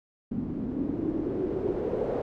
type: noise with low-pass filter sweep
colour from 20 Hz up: white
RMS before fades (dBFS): -30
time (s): 0.31-2.22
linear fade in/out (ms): 5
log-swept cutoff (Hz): 230 to 500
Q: 4.5
effects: none